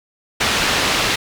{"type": "low-pass noise", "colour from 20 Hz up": "white", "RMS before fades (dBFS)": -18, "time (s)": [0.4, 1.16], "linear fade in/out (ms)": 10, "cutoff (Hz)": 3800, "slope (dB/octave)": 12, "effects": []}